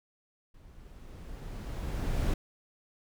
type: noise with level ramp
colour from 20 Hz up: brown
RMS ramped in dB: -55 to -27 dBFS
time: 0.54-2.34 s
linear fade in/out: 5 ms
effects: none